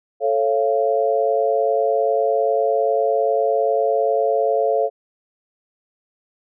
sine chord, A augmented, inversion none, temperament just, 440 / 550 / 687.5 Hz, A4 / C#5 / E#5, 0 / -14 / -27 cents, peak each -20 dBFS, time 0.2-4.9 s, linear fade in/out 50 ms, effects none

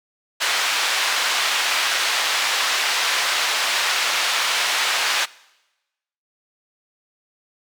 white band-pass noise, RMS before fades -21 dBFS, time 0.4-5.26 s, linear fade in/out 20 ms, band 850 to 3900 Hz, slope 12 dB/octave, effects noise-tail reverb RT60 1.0 s tail -22 dB re dry

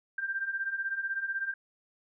sine beating tone pair, 1568 / 1584 Hz, G6 / G6, 0 / +18 cents, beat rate 16 Hz, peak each -36 / -32 dBFS, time 0.18-1.54 s, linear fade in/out 5 ms, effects none

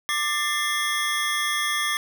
square tone cluster, 1184 / 1782 / 2085 / 3332 Hz, D6 / A6 / C7 / G#7, +14 / +22 / -7 / +5 cents, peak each -29 dBFS, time 0.09-1.97 s, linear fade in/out 0 ms, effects none

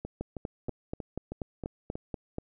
two click trains, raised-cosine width 2 ms, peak -20 / -23 dBFS, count 10 / 7, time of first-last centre 0.21-2.384 / 0.05-1.955 s, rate 4.14 / 3.15 Hz, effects none

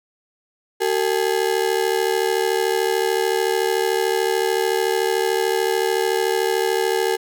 35% pulse ring-modulated tone, 416.5 Hz, G#4, 5 cents sharp, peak -13 dBFS, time 0.8-7.17 s, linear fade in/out 20 ms, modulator 36.8 Hz, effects none

